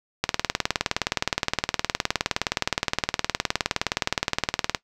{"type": "click train", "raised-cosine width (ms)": 0.2, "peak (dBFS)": -3, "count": 88, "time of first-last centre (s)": [0.24, 4.748], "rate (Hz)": 19.3, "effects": ["noise-tail reverb RT60 0.1 s tail -18 dB re dry"]}